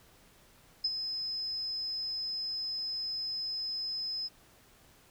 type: tone with ADSR envelope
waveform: sine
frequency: 5100 Hz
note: D#8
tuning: 42 cents sharp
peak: -25 dBFS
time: 0.84-4.29 s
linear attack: 9 ms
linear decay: 38 ms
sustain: -8 dB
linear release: 29 ms
effects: pink hiss -61 dBFS RMS until 5.1 s